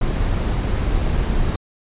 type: noise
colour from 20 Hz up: brown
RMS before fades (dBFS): -19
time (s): 0.01-1.56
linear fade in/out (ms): 5
effects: resampled to 8000 Hz